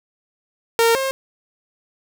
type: tone pair in turn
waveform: sawtooth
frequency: 460.2 / 534.4 Hz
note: A#4 / C5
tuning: -22 / +36 cents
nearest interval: minor third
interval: 258 cents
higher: second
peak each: -9 / -16 dBFS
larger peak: first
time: 0.79-0.95 / 0.95-1.11 s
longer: neither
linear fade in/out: 0 ms
effects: none